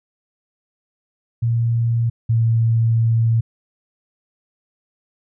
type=tone pair in turn; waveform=sine; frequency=116.54 / 114.27 Hz; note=A#2 / A#2; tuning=0 / -34 cents; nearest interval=unison; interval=34 cents; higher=first; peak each=-15 / -13 dBFS; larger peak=second; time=1.42-2.1 / 2.29-3.41 s; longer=second; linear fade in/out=10 ms; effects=none